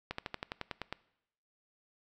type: slowing click train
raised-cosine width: 0.3 ms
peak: -20 dBFS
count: 10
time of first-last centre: 0.11-0.926 s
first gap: 74 ms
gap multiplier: 1.05
effects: noise-tail reverb RT60 0.8 s tail -21 dB re dry